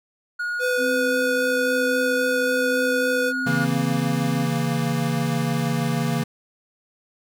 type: tone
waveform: triangle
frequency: 1443 Hz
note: F#6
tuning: 44 cents flat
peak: -22 dBFS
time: 0.39-3.65 s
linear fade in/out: 10 ms
type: tone with vibrato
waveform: square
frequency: 500 Hz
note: B4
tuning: 21 cents sharp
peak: -22 dBFS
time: 0.59-3.33 s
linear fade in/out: 50 ms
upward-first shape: sine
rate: 3.7 Hz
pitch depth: 8 cents each way
type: tone with tremolo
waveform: sine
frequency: 259.8 Hz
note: C4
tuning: 12 cents flat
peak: -25 dBFS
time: 0.77-4.48 s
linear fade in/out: 50 ms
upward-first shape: sine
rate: 1.1 Hz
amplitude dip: 25%
type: chord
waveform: square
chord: A# diminished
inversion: first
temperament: equal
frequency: 138.59 / 164.81 / 233.1 Hz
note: C#3 / E3 / A#3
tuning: 0 / 0 / 0 cents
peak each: -26 dBFS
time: 3.46-6.24 s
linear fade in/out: 10 ms
effects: none